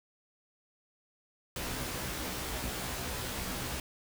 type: noise with comb filter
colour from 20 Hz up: pink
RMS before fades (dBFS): -37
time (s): 1.56-3.8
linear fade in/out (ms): 2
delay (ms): 16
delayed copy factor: +0.8
effects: none